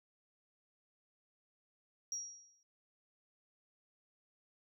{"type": "tone with exponential decay", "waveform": "sine", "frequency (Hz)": 5680, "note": "F8", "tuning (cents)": 28, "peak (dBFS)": -34, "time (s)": [2.12, 2.63], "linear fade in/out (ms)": 1, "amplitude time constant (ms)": 110, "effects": ["tanh soft clip ceiling -33 dBFS"]}